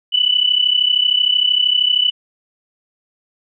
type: tone pair together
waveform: sine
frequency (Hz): 2960 / 2993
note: F#7 / F#7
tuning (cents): 0 / +19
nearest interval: unison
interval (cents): 19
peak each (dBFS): -15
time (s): 0.12-2.11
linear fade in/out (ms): 20
effects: none